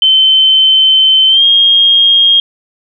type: tone with pitch glide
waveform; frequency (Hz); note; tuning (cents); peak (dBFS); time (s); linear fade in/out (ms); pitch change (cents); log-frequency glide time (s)
sine; 3078 to 3242; G7 to G#7; -32 to -42; -4; 0.02-2.4; 2; +90; 1.29-1.44
effects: none